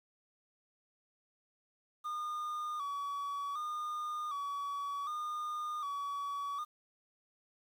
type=tone with vibrato; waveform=triangle; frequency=1174.7 Hz; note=D6; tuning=in tune; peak=-34 dBFS; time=2.04-6.65 s; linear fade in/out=20 ms; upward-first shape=square; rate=0.66 Hz; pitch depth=62 cents each way; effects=10-bit